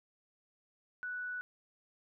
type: tone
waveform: sine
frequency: 1480 Hz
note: F#6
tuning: in tune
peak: -37 dBFS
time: 1.03-1.41 s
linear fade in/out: 0 ms
effects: none